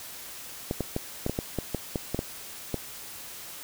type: clicks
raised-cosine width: 2 ms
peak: -14 dBFS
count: 12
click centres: 0.711 / 0.807 / 0.964 / 1.264 / 1.296 / 1.389 / 1.587 / 1.747 / 1.958 / 2.146 / 2.191 / 2.743 s
effects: white hiss -42 dBFS RMS until 3.63 s